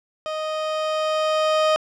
30% pulse tone with level ramp, 622.3 Hz, D#5, in tune, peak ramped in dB -23 to -13 dBFS, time 0.26-1.76 s, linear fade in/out 0 ms, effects low-pass 5000 Hz 12 dB/octave

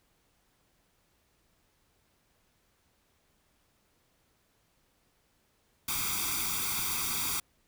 white noise with comb filter, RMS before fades -32 dBFS, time 5.88-7.4 s, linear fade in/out 5 ms, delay 0.85 ms, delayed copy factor +1, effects pink hiss -71 dBFS RMS until 7.67 s

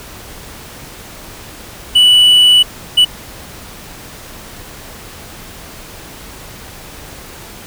triangle tone bursts at uneven times, 2960 Hz, F#7, in tune, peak -3 dBFS, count 2, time 1.95-2.63 / 2.97-3.05 s, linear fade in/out 10 ms, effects pink hiss -33 dBFS RMS until 7.66 s

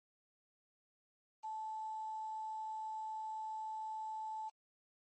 sine tone with quantisation, 873 Hz, A5, 14 cents flat, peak -40 dBFS, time 1.43-4.5 s, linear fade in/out 20 ms, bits 10, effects MP3 32 kbps

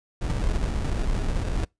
brown noise with sample-and-hold, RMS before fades -25 dBFS, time 0.21-1.65 s, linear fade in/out 10 ms, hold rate 1050 Hz, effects noise-tail reverb RT60 0.2 s tail -26 dB re dry + resampled to 22050 Hz

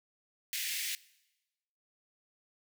pink high-pass noise, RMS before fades -36 dBFS, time 0.53-0.95 s, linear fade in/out 0 ms, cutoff 1900 Hz, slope 48 dB/octave, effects noise-tail reverb RT60 1.0 s tail -21 dB re dry

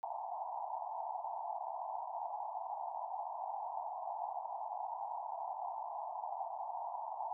white band-pass noise, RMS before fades -42 dBFS, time 0.03-7.33 s, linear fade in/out 0 ms, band 680 to 950 Hz, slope 96 dB/octave, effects none

